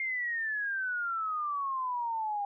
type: exponential sweep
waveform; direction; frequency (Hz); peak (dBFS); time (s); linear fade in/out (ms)
sine; down; 2130 to 802; -30; 0-2.45; 2
effects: none